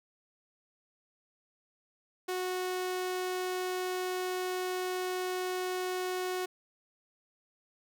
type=tone; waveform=sawtooth; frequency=367.1 Hz; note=F#4; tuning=14 cents flat; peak=-28 dBFS; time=2.28-6.46 s; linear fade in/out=10 ms; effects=none